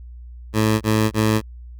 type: tone bursts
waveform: 15% pulse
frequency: 108.9 Hz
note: A2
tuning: 17 cents flat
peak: -9 dBFS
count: 3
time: 0.53-1.416 s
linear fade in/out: 50 ms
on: 280 ms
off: 23 ms
effects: added 60 Hz sine -35 dBFS peak until 1.79 s